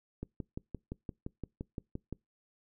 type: click train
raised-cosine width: 3 ms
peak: -25 dBFS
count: 12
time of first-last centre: 0.23-2.127 s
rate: 5.8 Hz
effects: noise-tail reverb RT60 0.2 s tail -25 dB re dry